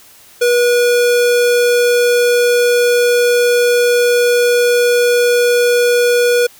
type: tone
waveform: square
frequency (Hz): 483.9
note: B4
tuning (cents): -35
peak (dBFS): -10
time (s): 0.41-6.47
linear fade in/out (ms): 10
effects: white hiss -43 dBFS RMS until 6.59 s